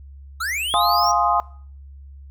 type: linear sweep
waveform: square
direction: up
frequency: 1253 to 5800 Hz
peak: -23 dBFS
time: 0.4-1.12 s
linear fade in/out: 10 ms
type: chord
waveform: sine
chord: F minor seventh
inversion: none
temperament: equal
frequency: 698.5 / 830.6 / 1046.5 / 1244.5 Hz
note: F5 / Ab5 / C6 / Eb6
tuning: 0 / 0 / 0 / 0 cents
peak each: -21 dBFS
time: 0.74-1.4 s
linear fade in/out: 0 ms
effects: noise-tail reverb RT60 0.5 s tail -21 dB re dry + added 69 Hz sine -38 dBFS peak until 2.3 s